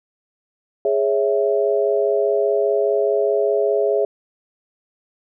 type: chord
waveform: sine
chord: C# minor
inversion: second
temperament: equal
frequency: 415.3 / 554.4 / 659.3 Hz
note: G#4 / C#5 / E5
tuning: 0 / 0 / 0 cents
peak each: -18 / -21 / -21 dBFS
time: 0.85-4.05 s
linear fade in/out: 2 ms
effects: none